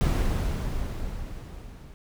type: noise with level ramp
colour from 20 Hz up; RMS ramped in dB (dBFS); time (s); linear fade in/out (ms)
brown; -21 to -44; 0.01-1.94; 0
effects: none